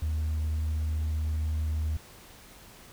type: tone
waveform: sine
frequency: 77.78 Hz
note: D#2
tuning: in tune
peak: -24 dBFS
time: 0.02-1.97 s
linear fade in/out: 5 ms
effects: tanh soft clip ceiling -25 dBFS + pink hiss -51 dBFS RMS until 2.92 s